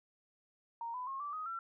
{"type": "tone with pitch steps", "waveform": "sine", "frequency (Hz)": [929, 1001.4, 1079.5, 1163.7, 1254.5, 1352.3], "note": ["A#5", "B5", "C#6", "D6", "D#6", "E6"], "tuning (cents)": [-6, 24, -46, -16, 14, 44], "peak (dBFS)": -38, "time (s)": [0.81, 1.59], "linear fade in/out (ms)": 2, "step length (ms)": 130, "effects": []}